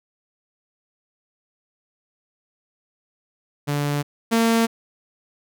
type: tone pair in turn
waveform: sawtooth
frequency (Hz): 145 / 228.3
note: D3 / A#3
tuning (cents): -22 / -36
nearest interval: minor sixth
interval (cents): 786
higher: second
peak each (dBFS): -17 / -12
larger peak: second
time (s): 3.67-4.03 / 4.31-4.67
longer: neither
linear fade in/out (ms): 20
effects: none